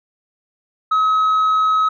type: tone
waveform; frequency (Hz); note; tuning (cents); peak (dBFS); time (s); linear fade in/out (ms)
sine; 1278; D#6; +46; -10; 0.91-1.89; 10
effects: tanh soft clip ceiling -12 dBFS